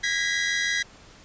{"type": "tone cluster", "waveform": "sawtooth", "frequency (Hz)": [1643, 1918, 2004], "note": ["G#6", "A#6", "B6"], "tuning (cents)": [-19, 49, 25], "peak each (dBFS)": -24, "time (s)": [0.03, 0.83], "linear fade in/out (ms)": 10, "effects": ["pink hiss -50 dBFS RMS until 1.24 s", "resampled to 16000 Hz"]}